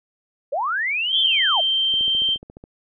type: linear two-way sweep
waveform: sine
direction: up then down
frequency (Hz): 498.8 to 3520 to 584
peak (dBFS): -20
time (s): 0.52-1.61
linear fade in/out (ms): 10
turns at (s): 1.2
type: tone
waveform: sine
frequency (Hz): 3136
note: G7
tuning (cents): 0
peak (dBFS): -17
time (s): 1.1-2.38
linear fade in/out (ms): 50
type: click train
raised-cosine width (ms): 2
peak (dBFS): -26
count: 11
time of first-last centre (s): 1.94-2.639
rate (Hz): 14.3
effects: none